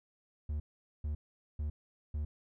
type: tone bursts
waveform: triangle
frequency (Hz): 75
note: D2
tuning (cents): +37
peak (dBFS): -31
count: 4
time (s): 0.49-2.25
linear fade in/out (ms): 5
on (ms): 110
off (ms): 440
effects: none